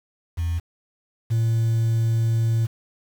sine tone pair in turn, 84.2 / 113.8 Hz, E2 / A#2, +37 / -41 cents, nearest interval perfect fourth, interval 522 cents, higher second, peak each -20 / -15 dBFS, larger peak second, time 0.37-0.6 / 1.3-2.67 s, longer second, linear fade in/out 20 ms, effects tanh soft clip ceiling -17 dBFS + 7-bit

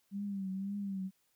sine tone with vibrato, 196 Hz, G3, in tune, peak -35 dBFS, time 0.11-1.11 s, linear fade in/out 50 ms, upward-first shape triangle, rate 1.9 Hz, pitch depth 75 cents each way, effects white hiss -75 dBFS RMS until 1.35 s

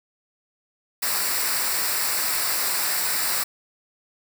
white noise with comb filter, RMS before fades -24 dBFS, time 1.02-3.44 s, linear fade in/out 10 ms, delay 0.31 ms, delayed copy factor -0.65, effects none

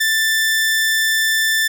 sawtooth tone, 1770 Hz, A6, 10 cents sharp, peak -11 dBFS, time 0-1.68 s, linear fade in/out 10 ms, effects none

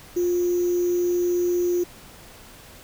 sine tone with sample-and-hold, 352.5 Hz, F4, 16 cents sharp, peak -19 dBFS, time 0.16-1.84 s, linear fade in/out 10 ms, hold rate 6300 Hz, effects pink hiss -46 dBFS RMS until 2.83 s

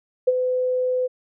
sine tone with ADSR envelope, 506 Hz, B4, 42 cents sharp, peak -11 dBFS, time 0.27-1.08 s, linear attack 11 ms, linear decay 32 ms, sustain -8 dB, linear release 24 ms, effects none

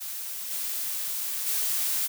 blue noise with level steps, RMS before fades -35 / -31 / -27 dBFS, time 0-2.08 s, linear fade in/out 20 ms, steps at 0.5 / 1.46 s, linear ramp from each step 20 ms, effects none

